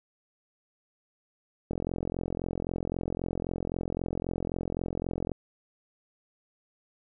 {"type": "click train", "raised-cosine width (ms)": 2, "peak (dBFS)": -18, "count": 159, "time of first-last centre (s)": [1.71, 5.317], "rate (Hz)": 43.8, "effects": []}